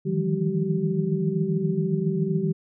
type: tone cluster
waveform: sine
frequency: 154.5 / 161.9 / 175.7 / 200 / 384.9 Hz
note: D#3 / E3 / F3 / G3 / G4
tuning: -12 / -31 / +11 / +35 / -32 cents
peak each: -28 dBFS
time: 0.05-2.53 s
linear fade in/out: 20 ms
effects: none